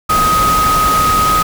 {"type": "tone in noise", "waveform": "sine", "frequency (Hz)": 1257, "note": "D#6", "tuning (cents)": 17, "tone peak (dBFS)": -10, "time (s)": [0.09, 1.43], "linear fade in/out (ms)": 10, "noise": "pink", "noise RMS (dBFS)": -18, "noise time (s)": [0.09, 1.43], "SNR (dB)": 5, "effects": []}